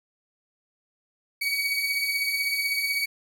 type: beating tone pair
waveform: 30% pulse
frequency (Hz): 2245 / 2261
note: C#7 / C#7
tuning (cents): +21 / +34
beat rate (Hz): 16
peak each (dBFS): -29 / -23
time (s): 1.41-3.06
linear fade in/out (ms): 10
effects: none